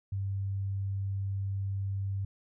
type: tone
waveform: sine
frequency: 98 Hz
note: G2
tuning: in tune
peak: -30 dBFS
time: 0.12-2.25 s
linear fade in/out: 5 ms
effects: none